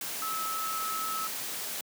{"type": "tone in noise", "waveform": "sine", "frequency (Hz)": 1299, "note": "E6", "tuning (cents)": -26, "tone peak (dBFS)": -32, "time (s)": [0.22, 1.27], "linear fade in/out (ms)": 2, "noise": "white", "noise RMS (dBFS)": -36, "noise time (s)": [0.01, 1.81], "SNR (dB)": 1, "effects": ["high-pass 150 Hz 12 dB/octave"]}